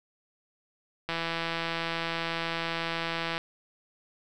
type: click train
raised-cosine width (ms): 0.3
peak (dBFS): -15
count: 381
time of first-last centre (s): 1.09-3.379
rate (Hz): 166
effects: none